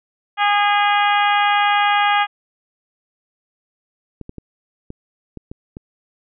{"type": "harmonic tone", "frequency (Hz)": 410, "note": "G#4", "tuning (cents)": -22, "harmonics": [2, 3, 4, 5, 6, 7, 8], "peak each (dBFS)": [-16, -20, -22, -24, -26, -27, -28], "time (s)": [0.37, 2.27], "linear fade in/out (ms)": 50}
{"type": "clicks", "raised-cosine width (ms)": 3, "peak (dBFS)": -19, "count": 7, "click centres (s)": [4.213, 4.294, 4.383, 4.904, 5.373, 5.515, 5.769]}
{"effects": []}